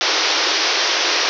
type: band-pass noise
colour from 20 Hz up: white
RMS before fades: -18 dBFS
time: 0.01-1.29 s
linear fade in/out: 0 ms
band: 300 to 5900 Hz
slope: 96 dB/octave
effects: none